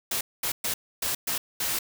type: noise bursts at uneven times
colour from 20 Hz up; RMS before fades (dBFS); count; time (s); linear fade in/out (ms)
white; -28; 6; 0.11-0.21 / 0.43-0.52 / 0.64-0.74 / 1.02-1.15 / 1.27-1.38 / 1.6-1.79; 5
effects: none